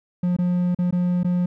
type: tone with dropouts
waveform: triangle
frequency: 178 Hz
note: F3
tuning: 33 cents sharp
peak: -16 dBFS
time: 0.23-1.46 s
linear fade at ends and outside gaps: 5 ms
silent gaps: 0.366-0.386 / 0.748-0.787 / 0.909-0.925 / 1.233-1.245 s
effects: none